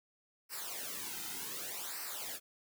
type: noise with flanger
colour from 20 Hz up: white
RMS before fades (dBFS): -42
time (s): 0.49-2.4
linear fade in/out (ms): 50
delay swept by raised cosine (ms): 0.29 to 1.79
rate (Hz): 0.66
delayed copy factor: -0.8
effects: none